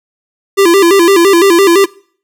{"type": "tone with vibrato", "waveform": "square", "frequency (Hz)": 366.2, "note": "F#4", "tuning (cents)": -18, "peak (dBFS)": -5, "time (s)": [0.57, 1.86], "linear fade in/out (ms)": 20, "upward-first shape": "square", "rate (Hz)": 5.9, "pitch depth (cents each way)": 130, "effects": ["noise-tail reverb RT60 0.5 s tail -23 dB re dry"]}